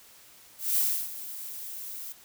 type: noise with ADSR envelope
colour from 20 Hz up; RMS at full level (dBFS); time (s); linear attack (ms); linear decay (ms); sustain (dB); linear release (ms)
violet; -24; 0.58-2.13; 190; 320; -15; 15
effects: white hiss -54 dBFS RMS until 2.24 s